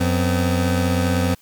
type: tone pair together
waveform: 25% pulse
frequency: 90.01 / 254.6 Hz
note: F#2 / C4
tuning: -47 / -47 cents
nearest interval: octave + tritone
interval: 1800 cents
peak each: -15 / -18 dBFS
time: 0-1.35 s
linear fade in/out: 10 ms
effects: white hiss -55 dBFS RMS until 1.41 s